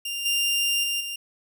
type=tone with level steps; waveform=sawtooth; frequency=2794 Hz; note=F7; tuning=in tune; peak=-25 / -18 / -21 / -27 dBFS; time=0.05-1.16 s; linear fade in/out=5 ms; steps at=0.25 / 0.83 / 1 s; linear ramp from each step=10 ms; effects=none